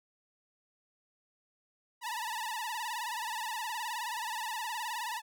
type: tone with vibrato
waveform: sawtooth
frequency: 920 Hz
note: A#5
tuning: 23 cents flat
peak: -31 dBFS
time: 2.01-5.22 s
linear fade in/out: 50 ms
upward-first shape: sine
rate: 19 Hz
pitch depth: 120 cents each way
effects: none